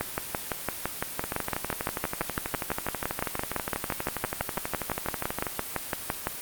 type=two click trains; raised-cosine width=0.5 ms; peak=-11 / -13 dBFS; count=38 / 53; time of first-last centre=0.01-6.271 / 1.24-5.468 s; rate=5.91 / 12.3 Hz; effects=white hiss -37 dBFS RMS until 6.41 s + Opus 32 kbps